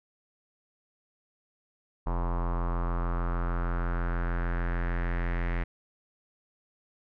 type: tone with low-pass filter sweep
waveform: square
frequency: 43.22 Hz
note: F1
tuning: 17 cents flat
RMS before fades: -29 dBFS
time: 2.06-5.64 s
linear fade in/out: 10 ms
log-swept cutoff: 1000 to 2000 Hz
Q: 3.8
effects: none